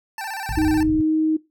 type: tone with vibrato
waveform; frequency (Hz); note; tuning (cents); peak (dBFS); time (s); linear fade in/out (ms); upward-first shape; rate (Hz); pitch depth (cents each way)
25% pulse; 830.6; G#5; 0; -24; 0.18-0.83; 2; square; 16; 110
type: low-pass noise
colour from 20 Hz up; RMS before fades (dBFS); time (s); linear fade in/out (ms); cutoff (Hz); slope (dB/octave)
white; -28; 0.49-1.01; 0; 110; 24
type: tone with pitch glide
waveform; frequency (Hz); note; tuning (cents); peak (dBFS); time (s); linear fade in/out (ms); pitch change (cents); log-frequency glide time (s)
sine; 311.1 to 314; D#4 to D#4; 0 to +16; -16; 0.57-1.37; 10; +16; 0.92-1.15
effects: noise-tail reverb RT60 0.2 s tail -18 dB re dry